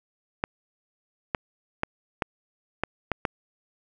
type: clicks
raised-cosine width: 0.5 ms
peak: -9 dBFS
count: 7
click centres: 0.439 / 1.348 / 1.834 / 2.222 / 2.836 / 3.117 / 3.252 s
effects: none